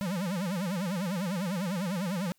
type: tone with vibrato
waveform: square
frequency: 185 Hz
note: F#3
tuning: in tune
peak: -30 dBFS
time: 0.01-2.32 s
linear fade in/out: 0 ms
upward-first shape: sine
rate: 10 Hz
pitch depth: 190 cents each way
effects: white hiss -70 dBFS RMS until 2.38 s